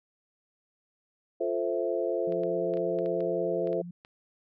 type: chord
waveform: sine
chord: F major seventh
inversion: none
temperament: equal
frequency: 349.2 / 440 / 523.3 / 659.3 Hz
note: F4 / A4 / C5 / E5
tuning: 0 / 0 / 0 / 0 cents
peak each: -32 / -32 / -31 / -33 dBFS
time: 1.4-3.82 s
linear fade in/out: 10 ms
type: tone with vibrato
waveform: sine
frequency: 174.61 Hz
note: F3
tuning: in tune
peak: -38 dBFS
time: 2.27-3.91 s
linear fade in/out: 5 ms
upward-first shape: square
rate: 15 Hz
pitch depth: 11 cents each way
type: clicks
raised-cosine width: 0.3 ms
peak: -33 dBFS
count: 10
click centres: 2.323 / 2.435 / 2.738 / 2.772 / 2.988 / 3.06 / 3.206 / 3.673 / 3.73 / 4.049 s
effects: none